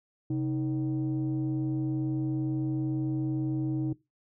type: tone pair together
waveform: sine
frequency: 132.19 / 314.4 Hz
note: C3 / D#4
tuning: +18 / +18 cents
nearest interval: octave + minor third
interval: 1500 cents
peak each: -28 dBFS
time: 0.3-3.93 s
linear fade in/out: 5 ms
effects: noise-tail reverb RT60 0.2 s tail -19 dB re dry + tanh soft clip ceiling -23 dBFS